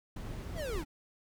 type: noise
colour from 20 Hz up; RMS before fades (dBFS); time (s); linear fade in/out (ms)
brown; -40; 0.16-0.84; 5
type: linear sweep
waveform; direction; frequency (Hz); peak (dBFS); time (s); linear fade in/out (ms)
square; down; 694 to 261.6; -37; 0.55-0.85; 50
effects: none